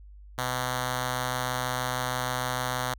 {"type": "tone with notch filter", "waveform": "5% pulse", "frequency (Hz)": 126.4, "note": "B2", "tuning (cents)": 41, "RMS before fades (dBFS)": -30, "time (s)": [0.38, 2.94], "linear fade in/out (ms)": 5, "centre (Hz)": 340, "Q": 0.9, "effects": ["added 50 Hz sine -45 dBFS peak until 2.98 s"]}